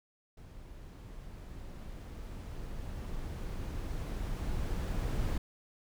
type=noise with level ramp; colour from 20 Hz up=brown; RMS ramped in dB=-49 to -32 dBFS; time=0.37-5.38 s; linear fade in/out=5 ms; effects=none